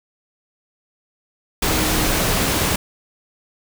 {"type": "tone in noise", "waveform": "sine", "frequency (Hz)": 311.1, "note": "D#4", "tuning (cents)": 0, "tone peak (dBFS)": -27, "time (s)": [1.67, 2.19], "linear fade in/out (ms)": 5, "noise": "pink", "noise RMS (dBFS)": -19, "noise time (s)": [1.62, 2.76], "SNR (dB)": -11, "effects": []}